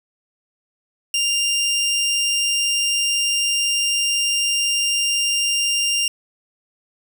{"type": "tone", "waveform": "20% pulse", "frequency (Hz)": 2794, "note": "F7", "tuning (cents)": 0, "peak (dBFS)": -13, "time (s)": [1.14, 6.08], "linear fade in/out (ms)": 2, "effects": []}